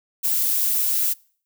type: noise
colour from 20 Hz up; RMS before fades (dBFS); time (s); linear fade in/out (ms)
violet; -21; 0.23-1.14; 20
effects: noise-tail reverb RT60 0.5 s tail -25 dB re dry